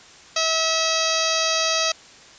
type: harmonic tone with a mistuned harmonic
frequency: 646 Hz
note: E5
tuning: 35 cents flat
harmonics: 1 / 2 / 3 / 4 / 5 / 6 / 7 / 8 / 9 / 10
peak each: -26 / -27 / -31 / -28 / -30 / -27 / -27 / -30 / -29 / -30 dBFS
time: 0.36-1.92 s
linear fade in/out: 5 ms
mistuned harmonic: 7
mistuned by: +43 cents
effects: white hiss -46 dBFS RMS until 2.38 s + resampled to 16000 Hz